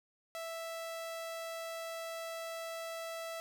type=tone; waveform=sawtooth; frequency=659.3 Hz; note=E5; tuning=in tune; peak=-36 dBFS; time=0.35-3.4 s; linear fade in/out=0 ms; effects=12-bit